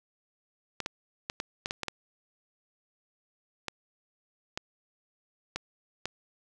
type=clicks; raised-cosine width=0.2 ms; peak=-15 dBFS; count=12; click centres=0.803 / 0.861 / 1.299 / 1.401 / 1.659 / 1.709 / 1.833 / 1.883 / 3.683 / 4.575 / 5.56 / 6.056 s; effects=none

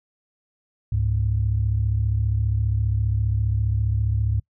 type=tone pair together; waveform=sine; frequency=70.1 / 105.03 Hz; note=C#2 / G#2; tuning=+20 / +20 cents; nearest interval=perfect fifth; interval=700 cents; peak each=-23 / -20 dBFS; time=0.92-4.4 s; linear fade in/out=5 ms; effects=noise-tail reverb RT60 0.1 s tail -25 dB re dry + tanh soft clip ceiling -11 dBFS

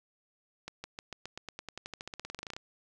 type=accelerating click train; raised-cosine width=0.2 ms; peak=-23 dBFS; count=25; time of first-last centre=0.68-2.565 s; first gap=160 ms; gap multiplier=0.93; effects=none

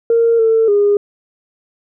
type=tone with pitch steps; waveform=sine; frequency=462.1 / 448.6 / 408.7 Hz; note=A#4 / A4 / G#4; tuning=-15 / +34 / -28 cents; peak=-8 dBFS; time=0.1-0.97 s; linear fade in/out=2 ms; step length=290 ms; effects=tanh soft clip ceiling -4 dBFS

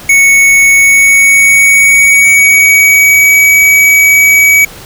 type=tone with pitch glide; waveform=square; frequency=2217 to 2271 Hz; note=C#7 to C#7; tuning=0 to +41 cents; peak=-3 dBFS; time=0.09-4.65 s; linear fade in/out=5 ms; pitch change=+41 cents; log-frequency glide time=0.64-3.35 s; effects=pink hiss -30 dBFS RMS until 4.85 s

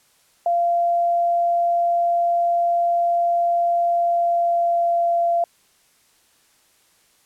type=tone with pitch glide; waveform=sine; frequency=690 to 685.6 Hz; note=F5 to F5; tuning=-21 to -32 cents; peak=-16 dBFS; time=0.46-5.44 s; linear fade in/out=2 ms; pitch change=-11 cents; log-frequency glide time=3.89-5.28 s; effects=white hiss -59 dBFS RMS until 7.25 s + low-pass 12000 Hz 12 dB/octave

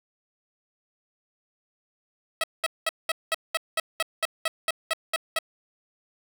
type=tone bursts; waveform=10% pulse; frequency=648 Hz; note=E5; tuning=30 cents flat; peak=-14 dBFS; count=14; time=2.41-5.388 s; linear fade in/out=2 ms; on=27 ms; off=200 ms; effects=none

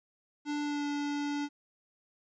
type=tone with pitch glide; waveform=square; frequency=293.7 to 289.5 Hz; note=D4 to D4; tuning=0 to -25 cents; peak=-32 dBFS; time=0.45-1.49 s; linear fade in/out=50 ms; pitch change=-25 cents; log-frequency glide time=0.62-0.85 s; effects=resampled to 16000 Hz + 12-bit

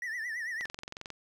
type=tone with vibrato; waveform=triangle; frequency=1864.7 Hz; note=A#6; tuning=in tune; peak=-32 dBFS; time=0.02-0.66 s; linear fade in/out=2 ms; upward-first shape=triangle; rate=9 Hz; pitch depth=140 cents each way
type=click train; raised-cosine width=0.2 ms; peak=-23 dBFS; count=12; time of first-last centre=0.61-1.103 s; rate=22.3 Hz
effects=none

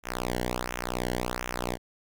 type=tone with flanger; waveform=sawtooth; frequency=61.2 Hz; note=B1; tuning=15 cents flat; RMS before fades=-32 dBFS; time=0.03-1.78 s; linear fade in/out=50 ms; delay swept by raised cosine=0.22 to 0.82 ms; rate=1.4 Hz; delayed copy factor=-0.95; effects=none

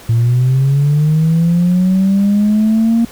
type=linear sweep; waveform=sine; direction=up; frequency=113.1 to 233.1 Hz; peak=-7 dBFS; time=0.09-3.05 s; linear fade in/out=5 ms; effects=tanh soft clip ceiling -6 dBFS + pink hiss -37 dBFS RMS until 3.11 s

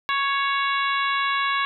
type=harmonic tone with a mistuned harmonic; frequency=554.4 Hz; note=C#5; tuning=in tune; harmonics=2 / 3 / 4 / 5 / 6 / 7; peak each=-23 / -27 / -29 / -31 / -33 / -34 dBFS; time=0.09-1.65 s; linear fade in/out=0 ms; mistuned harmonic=6; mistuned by=+33 cents; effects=none

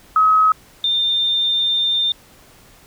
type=tone pair in turn; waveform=sine; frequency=1275 / 3606 Hz; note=D#6 / A7; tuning=+42 / +42 cents; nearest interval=octave + tritone; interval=1800 cents; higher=second; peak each=-10 / -15 dBFS; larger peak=first; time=0.16-0.52 / 0.84-2.12 s; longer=second; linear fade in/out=2 ms; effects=pink hiss -48 dBFS RMS until 2.86 s

